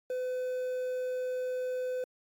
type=tone with quantisation; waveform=triangle; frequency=506 Hz; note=B4; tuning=42 cents sharp; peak=-29 dBFS; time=0.1-2.04 s; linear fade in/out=2 ms; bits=9; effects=AAC 64 kbps